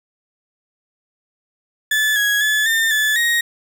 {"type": "tone with pitch steps", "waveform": "35% pulse", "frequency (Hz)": [1736, 1663, 1722, 1805, 1733, 1877], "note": ["A6", "G#6", "A6", "A6", "A6", "A#6"], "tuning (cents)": [-24, 2, -38, 44, -27, 11], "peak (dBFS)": -13, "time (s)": [1.91, 3.41], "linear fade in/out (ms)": 5, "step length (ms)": 250, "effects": []}